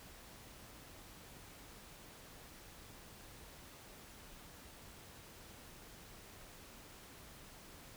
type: silence
effects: pink hiss -56 dBFS RMS until 7.96 s